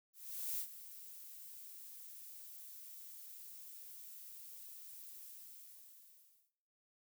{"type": "noise with ADSR envelope", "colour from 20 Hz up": "violet", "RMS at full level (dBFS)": -39, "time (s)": [0.13, 6.52], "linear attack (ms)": 450, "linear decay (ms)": 87, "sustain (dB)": -14, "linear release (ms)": 1300, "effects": ["noise-tail reverb RT60 0.9 s tail -20 dB re dry"]}